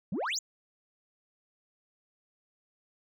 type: exponential sweep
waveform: sine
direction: up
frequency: 157.1 to 7459 Hz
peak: -27 dBFS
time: 0.12-0.39 s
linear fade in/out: 5 ms
effects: tanh soft clip ceiling -29 dBFS